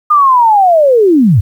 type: linear sweep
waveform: sine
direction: down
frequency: 1225 to 82.41 Hz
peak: -4 dBFS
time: 0.1-1.41 s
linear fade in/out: 10 ms
effects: 7-bit